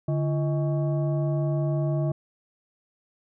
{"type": "tone with frequency modulation", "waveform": "sine", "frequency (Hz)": 145.7, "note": "D3", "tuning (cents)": -13, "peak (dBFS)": -22, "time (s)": [0.08, 2.12], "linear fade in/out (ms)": 5, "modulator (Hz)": 485, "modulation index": 0.71, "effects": []}